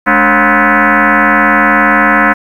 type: tone with frequency modulation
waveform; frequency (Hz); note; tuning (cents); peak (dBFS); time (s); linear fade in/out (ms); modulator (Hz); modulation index
sine; 211.7; G#3; +33; -5; 0.06-2.34; 20; 252; 7.2
effects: 7-bit

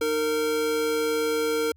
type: tone pair together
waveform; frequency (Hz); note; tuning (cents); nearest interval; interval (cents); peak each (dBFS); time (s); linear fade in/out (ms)
square; 307.9 / 459.5; D#4 / A#4; -18 / -25; perfect fifth; 693; -32 / -24; 0.01-1.72; 5
effects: added 78 Hz sine -54 dBFS peak until 1.76 s

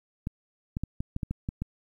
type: clicks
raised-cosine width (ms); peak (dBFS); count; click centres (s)
5; -18; 9; 0.271 / 0.769 / 0.836 / 1.005 / 1.164 / 1.232 / 1.31 / 1.489 / 1.62
effects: 10-bit

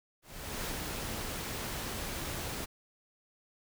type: noise with ADSR envelope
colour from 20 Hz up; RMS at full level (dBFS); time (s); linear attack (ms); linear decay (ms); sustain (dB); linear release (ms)
pink; -36; 0.22-2.66; 440; 86; -2; 19
effects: none

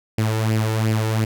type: tone with flanger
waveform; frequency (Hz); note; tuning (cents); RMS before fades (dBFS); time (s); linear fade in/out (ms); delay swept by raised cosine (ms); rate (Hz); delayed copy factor
sawtooth; 110; A2; 0; -20; 0.18-1.25; 5; 0.39 to 2.29; 2.8; +0.6
effects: none

